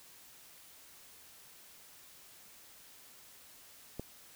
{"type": "click", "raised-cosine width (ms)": 2, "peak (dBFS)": -25, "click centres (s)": 3.996, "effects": ["white hiss -57 dBFS RMS until 4.35 s"]}